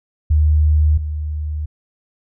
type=tone pair in turn; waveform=sine; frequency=76.2 / 75.88 Hz; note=D#2 / D#2; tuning=-36 / -43 cents; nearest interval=unison; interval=7 cents; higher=first; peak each=-10 / -20 dBFS; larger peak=first; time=0.3-0.98 / 0.98-1.66 s; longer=neither; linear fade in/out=10 ms; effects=none